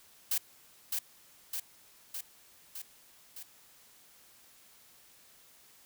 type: noise with echo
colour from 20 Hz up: blue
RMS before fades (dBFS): -30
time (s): 0.31-0.38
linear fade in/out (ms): 5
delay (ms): 610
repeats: 5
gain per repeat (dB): -3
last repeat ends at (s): 3.43
effects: white hiss -60 dBFS RMS until 5.85 s